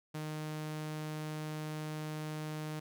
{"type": "tone", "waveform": "sawtooth", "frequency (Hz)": 154, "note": "D#3", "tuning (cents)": -17, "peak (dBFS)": -34, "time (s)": [0.14, 2.8], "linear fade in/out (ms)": 10, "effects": []}